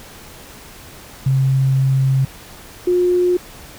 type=tone pair in turn; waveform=sine; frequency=133.7 / 357.8 Hz; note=C3 / F4; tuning=+38 / +42 cents; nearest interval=octave + perfect fourth; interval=1704 cents; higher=second; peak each=-12 dBFS; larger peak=neither; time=1.26-2.25 / 2.87-3.37 s; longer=first; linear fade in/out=5 ms; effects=pink hiss -39 dBFS RMS until 3.78 s